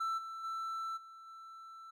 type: tone with level steps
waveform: triangle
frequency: 1331 Hz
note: E6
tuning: 16 cents sharp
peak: -31 / -40 / -35 / -49 / -47 dBFS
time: 0-1.91 s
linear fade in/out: 10 ms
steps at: 0.17 / 0.43 / 0.96 / 1.26 s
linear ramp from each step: 20 ms
effects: none